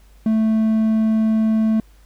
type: tone with hard clipping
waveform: triangle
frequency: 220 Hz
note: A3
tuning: in tune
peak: -15 dBFS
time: 0.26-1.8 s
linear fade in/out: 2 ms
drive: 6 dB
effects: added 50 Hz sine -46 dBFS peak until 2.05 s + pink hiss -57 dBFS RMS until 2.05 s